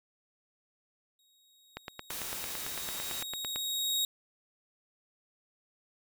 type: tone with exponential growth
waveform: sawtooth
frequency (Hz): 3773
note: A#7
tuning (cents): +20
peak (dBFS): -24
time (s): 1.19-4.05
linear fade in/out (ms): 2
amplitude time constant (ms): 620
type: click train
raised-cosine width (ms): 0.3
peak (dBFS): -21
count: 17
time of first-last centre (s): 1.77-3.56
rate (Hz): 8.94
type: noise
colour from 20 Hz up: white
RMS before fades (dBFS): -39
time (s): 2.1-3.23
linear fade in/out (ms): 2
effects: none